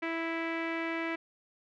sawtooth tone with low-pass filter, 329.6 Hz, E4, in tune, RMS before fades -34 dBFS, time 0.02-1.16 s, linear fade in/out 10 ms, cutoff 2200 Hz, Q 3.9, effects none

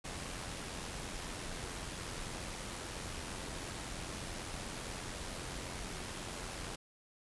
pink noise with amplitude modulation, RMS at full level -41 dBFS, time 0.04-6.76 s, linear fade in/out 10 ms, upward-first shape sine, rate 88.9 Hz, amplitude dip 40%, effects resampled to 24000 Hz

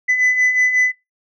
sine beating tone pair, 2000 / 2005.5 Hz, B6 / B6, +21 / +26 cents, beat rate 5.5 Hz, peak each -18 / -12 dBFS, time 0.08-0.92 s, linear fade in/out 20 ms, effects noise-tail reverb RT60 0.2 s tail -20 dB re dry + tanh soft clip ceiling -10 dBFS

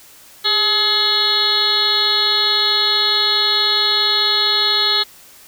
harmonic tone with a mistuned harmonic, 424.6 Hz, G#4, 38 cents sharp, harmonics 1 / 2 / 3 / 4 / 5 / 7 / 8 / 9 / 10, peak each -28 / -29 / -25 / -26 / -29 / -27 / -21 / -19 / -17 dBFS, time 0.44-5.04 s, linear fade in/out 20 ms, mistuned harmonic 1, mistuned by -70 cents, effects white hiss -44 dBFS RMS until 5.47 s

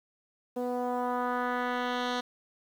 10% pulse tone with low-pass filter sweep, 246.9 Hz, B3, in tune, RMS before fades -31 dBFS, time 0.56-2.21 s, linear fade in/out 10 ms, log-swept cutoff 500 to 4400 Hz, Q 1.5, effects 9-bit

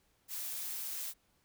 blue noise, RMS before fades -40 dBFS, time 0.28-1.14 s, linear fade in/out 50 ms, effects pink hiss -73 dBFS RMS until 1.44 s

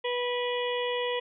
harmonic tone with a mistuned harmonic, 489.6 Hz, B4, 15 cents flat, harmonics 1 / 2 / 4 / 5 / 6 / 7, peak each -29 / -35 / -37 / -41 / -38 / -39 dBFS, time 0.04-1.2 s, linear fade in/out 10 ms, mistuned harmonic 7, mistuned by -39 cents, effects none

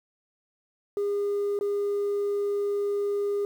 sine tone with dropouts, 406.3 Hz, G#4, 38 cents flat, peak -22 dBFS, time 0.97-3.45 s, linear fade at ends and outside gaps 1 ms, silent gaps 1.59-1.61 s, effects tanh soft clip ceiling -23 dBFS + 9-bit

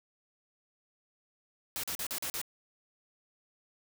white noise bursts, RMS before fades -36 dBFS, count 6, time 1.76-2.415 s, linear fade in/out 0 ms, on 75 ms, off 41 ms, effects none

